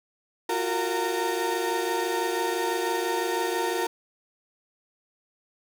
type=tone cluster; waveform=35% pulse; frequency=347.2 / 373.2 / 461.1 / 918 Hz; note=F4 / F#4 / A#4 / A#5; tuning=-10 / +15 / -19 / -27 cents; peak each=-29 dBFS; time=0.49-3.87 s; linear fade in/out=5 ms; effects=none